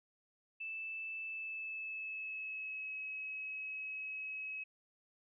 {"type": "tone with pitch glide", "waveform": "sine", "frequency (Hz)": [2637, 2562], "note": ["E7", "E7"], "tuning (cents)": [0, -50], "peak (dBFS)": -40, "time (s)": [0.6, 4.64], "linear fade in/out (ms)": 10, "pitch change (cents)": -50, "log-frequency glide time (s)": [1.23, 2.96], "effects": []}